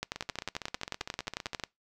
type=two click trains; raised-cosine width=0.2 ms; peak=-15 / -20 dBFS; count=19 / 23; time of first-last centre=0.03-1.637 / 0.16-1.598 s; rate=11.2 / 15.3 Hz; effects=noise-tail reverb RT60 0.2 s tail -24 dB re dry